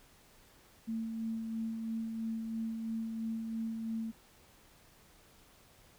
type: tone with tremolo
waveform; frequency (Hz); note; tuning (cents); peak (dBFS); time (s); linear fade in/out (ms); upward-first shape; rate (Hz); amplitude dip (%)
sine; 224.7; A3; +37; -33; 0.87-4.12; 20; sine; 3; 35
effects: pink hiss -62 dBFS RMS until 5.98 s